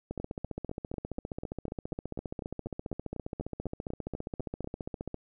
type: two click trains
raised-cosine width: 2 ms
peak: -22 / -23 dBFS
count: 76 / 19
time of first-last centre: 0.11-5.144 / 0.2-4.644 s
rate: 14.9 / 4.05 Hz
effects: none